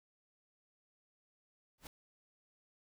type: noise with exponential growth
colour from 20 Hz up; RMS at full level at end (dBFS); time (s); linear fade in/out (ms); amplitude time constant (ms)
pink; -44; 1.78-1.87; 2; 19
effects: none